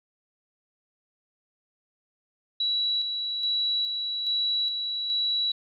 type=tone with tremolo; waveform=sine; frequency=3917 Hz; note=B7; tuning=15 cents flat; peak=-23 dBFS; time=2.6-5.52 s; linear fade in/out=5 ms; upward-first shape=square; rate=1.2 Hz; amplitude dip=40%; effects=none